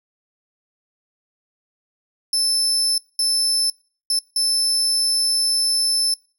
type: tone bursts at uneven times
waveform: 30% pulse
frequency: 5274 Hz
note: E8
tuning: in tune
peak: -13 dBFS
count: 4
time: 2.33-2.98 / 3.19-3.7 / 4.1-4.19 / 4.36-6.14 s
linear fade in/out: 2 ms
effects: noise-tail reverb RT60 0.4 s tail -24 dB re dry